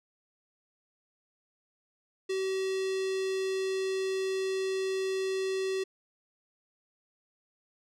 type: tone with notch filter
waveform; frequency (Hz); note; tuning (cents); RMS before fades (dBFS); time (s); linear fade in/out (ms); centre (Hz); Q
square; 381.8; G4; -46; -31; 2.29-5.84; 10; 1000; 0.89
effects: low-pass 7000 Hz 12 dB/octave